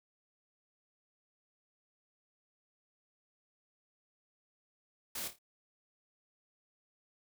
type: noise with echo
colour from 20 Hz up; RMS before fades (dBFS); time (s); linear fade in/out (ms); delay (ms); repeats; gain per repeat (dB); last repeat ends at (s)
white; -40; 5.15-5.28; 5; 27; 4; -8; 5.388
effects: none